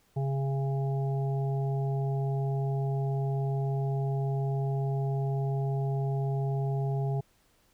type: harmonic tone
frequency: 136.5 Hz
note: C#3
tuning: 26 cents flat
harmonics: 1 / 3 / 5 / 6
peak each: -27 / -37 / -41 / -43 dBFS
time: 0.16-7.21 s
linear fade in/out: 10 ms
effects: pink hiss -67 dBFS RMS until 7.73 s